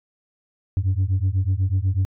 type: beating tone pair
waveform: sine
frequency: 91 / 99.1 Hz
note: F#2 / G2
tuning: -28 / +19 cents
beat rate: 8.1 Hz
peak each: -19 dBFS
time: 0.77-2.05 s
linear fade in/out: 0 ms
effects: tanh soft clip ceiling -15 dBFS